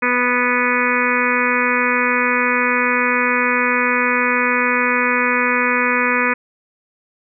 harmonic tone, 246.7 Hz, B3, 2 cents flat, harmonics 1 / 2 / 4 / 5 / 6 / 7 / 8 / 9 / 10, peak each -23 / -23 / -23 / -23 / -23 / -23 / -23 / -23 / -23 dBFS, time 0.02-6.34 s, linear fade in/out 10 ms, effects none

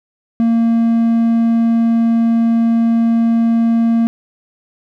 triangle tone, 229.9 Hz, A#3, 24 cents flat, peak -8 dBFS, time 0.4-4.07 s, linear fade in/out 0 ms, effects none

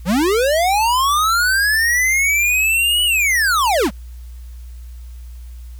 square linear two-way sweep, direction up then down, 155.56 to 2965 to 155.56 Hz, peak -14 dBFS, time 0.05-3.91 s, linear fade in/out 50 ms, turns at 3.04 s, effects added 60 Hz sine -31 dBFS peak until 5.79 s + white hiss -53 dBFS RMS until 5.79 s

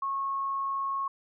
sine tone, 1094 Hz, C#6, 23 cents flat, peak -28 dBFS, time 0.02-1.08 s, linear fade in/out 5 ms, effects none

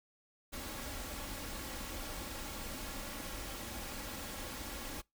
pink noise with comb filter, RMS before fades -43 dBFS, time 0.52-5.02 s, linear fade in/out 20 ms, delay 3.6 ms, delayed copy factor +0.5, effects noise-tail reverb RT60 0.2 s tail -25 dB re dry

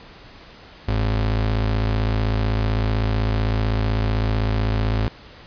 square ring-modulated tone, 78.6 Hz, D#2, 18 cents sharp, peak -16 dBFS, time 0.88-5.08 s, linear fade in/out 0 ms, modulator 27.9 Hz, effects pink hiss -44 dBFS RMS until 5.46 s + resampled to 11025 Hz

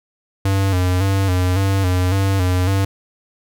square tone with vibrato, 94.1 Hz, F#2, 30 cents sharp, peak -15 dBFS, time 0.45-2.85 s, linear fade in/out 5 ms, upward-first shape square, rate 1.8 Hz, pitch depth 59 cents each way, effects none

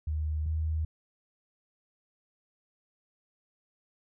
sine tone pair in turn, 76.9 / 78.79 Hz, D#2 / D#2, -20 / +22 cents, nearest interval unison, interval 42 cents, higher second, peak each -28 / -27 dBFS, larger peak second, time 0.07-0.46 / 0.46-0.85 s, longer neither, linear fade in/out 5 ms, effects none

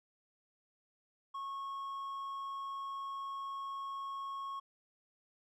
sine tone with hard clipping, 1096 Hz, C#6, 20 cents flat, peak -40 dBFS, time 1.34-4.6 s, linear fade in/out 10 ms, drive 3 dB, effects none

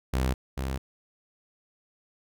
sawtooth tone pair in turn, 64.6 / 66.19 Hz, C2 / C2, -21 / +21 cents, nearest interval unison, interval 42 cents, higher second, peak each -20 / -25 dBFS, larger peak first, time 0.13-0.34 / 0.57-0.78 s, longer neither, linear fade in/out 10 ms, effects none

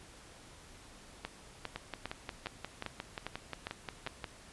two click trains, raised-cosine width 0.3 ms, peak -21 / -22 dBFS, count 8 / 15, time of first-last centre 1.25-4.073 / 1.76-4.242 s, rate 2.48 / 5.64 Hz, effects pink hiss -55 dBFS RMS until 4.52 s + resampled to 24000 Hz

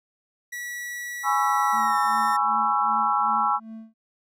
45% pulse tone with pitch glide, 1939 to 1819.6 Hz, B6 to A#6, -32 to -42 cents, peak -31 dBFS, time 0.52-2.37 s, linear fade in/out 10 ms, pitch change -110 cents, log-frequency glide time 1.74-1.97 s
sine chord, C# minor seventh, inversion second, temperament just, 831.5 / 997.9 / 1108.7 / 1330.5 Hz, G#5 / B5 / C#6 / E6, +2 / +18 / 0 / +16 cents, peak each -24 / -27 / -26 / -24 dBFS, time 1.23-3.6 s, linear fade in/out 50 ms
triangle tone with tremolo, 222.5 Hz, A3, 20 cents sharp, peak -33 dBFS, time 1.72-3.94 s, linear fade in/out 20 ms, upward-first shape sine, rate 2.6 Hz, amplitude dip 95%
effects none

